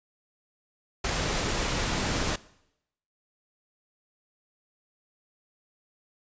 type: noise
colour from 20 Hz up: pink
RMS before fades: -28 dBFS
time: 1.04-2.36 s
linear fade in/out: 5 ms
effects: noise-tail reverb RT60 0.8 s tail -20 dB re dry + resampled to 16000 Hz